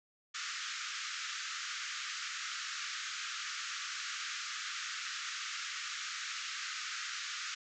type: band-pass noise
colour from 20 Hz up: pink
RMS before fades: -41 dBFS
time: 0.34-7.55 s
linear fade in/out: 10 ms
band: 1200 to 7300 Hz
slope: 96 dB/octave
effects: none